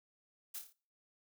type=noise with echo; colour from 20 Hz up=blue; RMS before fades=-43 dBFS; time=0.54-0.59 s; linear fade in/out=10 ms; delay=28 ms; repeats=5; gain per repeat=-5 dB; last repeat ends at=0.73 s; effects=noise-tail reverb RT60 0.4 s tail -22 dB re dry